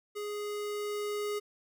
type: tone with level ramp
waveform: square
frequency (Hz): 415.3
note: G#4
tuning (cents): 0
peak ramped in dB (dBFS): -36 to -32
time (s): 0.15-1.4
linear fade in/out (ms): 20
effects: none